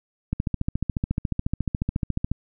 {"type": "click train", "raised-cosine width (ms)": 5, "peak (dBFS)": -11, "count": 29, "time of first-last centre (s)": [0.33, 2.316], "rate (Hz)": 14.1, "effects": []}